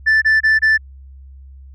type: tone bursts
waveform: sine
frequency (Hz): 1760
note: A6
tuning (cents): 0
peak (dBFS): -7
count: 4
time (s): 0.06-0.778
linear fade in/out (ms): 20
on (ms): 160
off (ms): 26
effects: tanh soft clip ceiling -9 dBFS + added 67 Hz sine -36 dBFS peak until 1.74 s